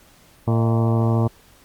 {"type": "harmonic tone with a mistuned harmonic", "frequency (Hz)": 114.2, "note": "A#2", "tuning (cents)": -35, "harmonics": [1, 2, 3, 4, 5, 6, 7, 8, 9, 10], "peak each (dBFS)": [-17, -23, -27, -29, -31, -33, -34, -35, -36, -37], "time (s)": [0.47, 1.28], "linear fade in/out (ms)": 10, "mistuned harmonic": 5, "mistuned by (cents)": 79, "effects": ["pink hiss -52 dBFS RMS until 1.64 s", "Opus 48 kbps"]}